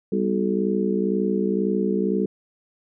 harmonic tone with a mistuned harmonic, 62 Hz, B1, 7 cents sharp, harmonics 3 / 4 / 5 / 6 / 7, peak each -23 / -30 / -29 / -26 / -26 dBFS, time 0.12-2.26 s, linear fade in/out 5 ms, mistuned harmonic 3, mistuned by +100 cents, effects none

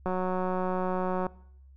click train, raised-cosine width 1 ms, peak -17 dBFS, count 223, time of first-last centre 0.06-1.267 s, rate 184 Hz, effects noise-tail reverb RT60 0.7 s tail -21 dB re dry + added 67 Hz sine -50 dBFS peak until 1.76 s

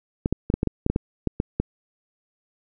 clicks, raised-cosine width 3 ms, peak -8 dBFS, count 12, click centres 0.259 / 0.326 / 0.501 / 0.54 / 0.631 / 0.673 / 0.864 / 0.9 / 0.961 / 1.273 / 1.401 / 1.6 s, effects none

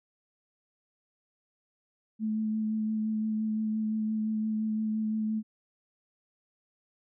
sine tone with vibrato, 217.2 Hz, A3, 22 cents flat, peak -27 dBFS, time 2.19-5.43 s, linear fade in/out 50 ms, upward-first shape sine, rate 5.8 Hz, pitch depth 14 cents each way, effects none

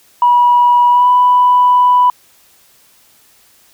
sine tone with pitch glide, 971 to 989.7 Hz, B5 to B5, -30 to +3 cents, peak -5 dBFS, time 0.22-2.1 s, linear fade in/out 2 ms, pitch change +33 cents, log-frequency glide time 0.89-1.08 s, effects tanh soft clip ceiling -1 dBFS + white hiss -49 dBFS RMS until 3.73 s

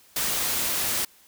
white noise, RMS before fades -26 dBFS, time 0.16-1.05 s, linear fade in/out 5 ms, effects white hiss -56 dBFS RMS until 1.27 s

